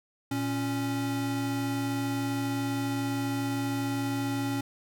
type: tone pair together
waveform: square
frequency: 116.54 / 276.9 Hz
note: A#2 / C#4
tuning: 0 / -2 cents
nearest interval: octave + minor third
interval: 1498 cents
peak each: -34 / -30 dBFS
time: 0.31-4.61 s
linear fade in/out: 5 ms
effects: none